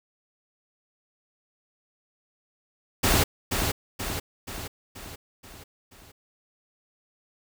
pink noise with echo, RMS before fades -21 dBFS, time 3.03-3.24 s, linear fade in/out 10 ms, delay 480 ms, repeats 6, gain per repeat -5 dB, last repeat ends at 6.12 s, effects none

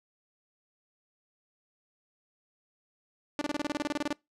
sawtooth tone bursts, 293.7 Hz, D4, in tune, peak -24 dBFS, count 15, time 3.39-4.127 s, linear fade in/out 0 ms, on 23 ms, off 28 ms, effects noise-tail reverb RT60 0.2 s tail -24 dB re dry + low-pass 7000 Hz 12 dB/octave

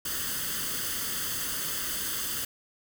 white noise with comb filter, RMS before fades -32 dBFS, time 0.05-2.45 s, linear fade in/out 5 ms, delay 0.63 ms, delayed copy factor +0.7, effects none

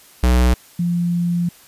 square / sine tone pair in turn, 61.74 / 173.42 Hz, B1 / F3, 0 / -12 cents, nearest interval octave + tritone, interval 1788 cents, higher second, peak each -12 / -16 dBFS, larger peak first, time 0.23-0.54 / 0.79-1.49 s, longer second, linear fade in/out 5 ms, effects white hiss -47 dBFS RMS until 1.67 s + resampled to 32000 Hz

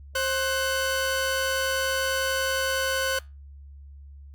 sawtooth tone pair together, 530.3 / 1500 Hz, C5 / F#6, +23 / +23 cents, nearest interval octave + tritone, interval 1800 cents, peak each -23 dBFS, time 0.15-3.19 s, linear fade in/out 5 ms, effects added 70 Hz sine -42 dBFS peak until 4.34 s + Opus 48 kbps

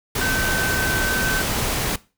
sine tone in noise, 1536 Hz, G6, 36 cents flat, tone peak -22 dBFS, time 0.21-1.42 s, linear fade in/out 5 ms, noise pink, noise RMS -23 dBFS, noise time 0.15-1.96 s, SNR -2 dB, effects noise-tail reverb RT60 0.3 s tail -19 dB re dry

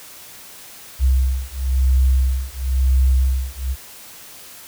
sine beating tone pair, 64.6 / 65.58 Hz, C2 / C2, -21 / +5 cents, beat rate 0.98 Hz, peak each -17 dBFS, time 0.99-3.76 s, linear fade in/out 50 ms, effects white hiss -40 dBFS RMS until 4.67 s

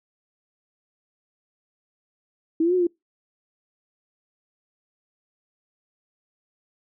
sine linear two-way sweep, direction up then down, 315.8 to 370 to 338.3 Hz, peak -17 dBFS, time 2.6-2.87 s, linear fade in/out 5 ms, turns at 2.75 s, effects noise-tail reverb RT60 0.2 s tail -26 dB re dry

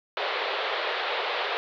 pink band-pass noise, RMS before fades -29 dBFS, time 0.17-1.57 s, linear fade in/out 0 ms, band 420 to 4100 Hz, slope 48 dB/octave, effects none

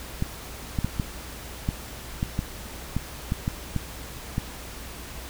clicks, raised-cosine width 5 ms, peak -12 dBFS, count 12, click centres 0.224 / 0.788 / 0.846 / 0.998 / 1.689 / 2.229 / 2.391 / 2.966 / 3.321 / 3.479 / 3.763 / 4.381 s, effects added 60 Hz sine -42 dBFS peak until 5.29 s + pink hiss -40 dBFS RMS until 5.29 s

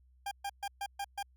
40% pulse tone bursts, 801 Hz, G5, 37 cents sharp, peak -34 dBFS, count 6, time 0.26-1.228 s, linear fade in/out 5 ms, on 53 ms, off 130 ms, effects added 63 Hz sine -61 dBFS peak until 1.36 s

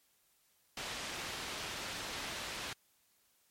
white low-pass noise, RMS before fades -42 dBFS, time 0.77-2.73 s, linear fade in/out 2 ms, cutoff 4200 Hz, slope 12 dB/octave, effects white hiss -72 dBFS RMS until 3.5 s + MP3 64 kbps

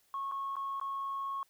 sine tone with dropouts, 1096 Hz, C#6, 20 cents flat, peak -33 dBFS, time 0.14-1.43 s, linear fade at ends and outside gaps 1 ms, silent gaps 0.314-0.32 / 0.556-0.566 / 0.799-0.813 s, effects tanh soft clip ceiling -30 dBFS + white hiss -70 dBFS RMS until 1.49 s

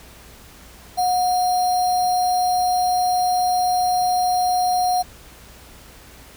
sine tone with sample-and-hold, 728 Hz, F#5, 28 cents flat, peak -16 dBFS, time 0.97-5.03 s, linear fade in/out 20 ms, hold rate 4900 Hz, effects added 60 Hz sine -48 dBFS peak until 6.36 s + pink hiss -45 dBFS RMS until 6.36 s

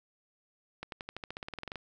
accelerating click train, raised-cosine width 0.3 ms, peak -23 dBFS, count 16, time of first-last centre 0.83-1.757 s, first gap 92 ms, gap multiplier 0.94, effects none

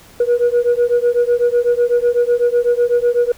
sine beating tone pair, 477.7 / 485.7 Hz, A#4 / B4, +42 / -29 cents, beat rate 8 Hz, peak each -13 dBFS, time 0.2-3.32 s, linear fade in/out 5 ms, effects tanh soft clip ceiling -8 dBFS + pink hiss -44 dBFS RMS until 3.37 s

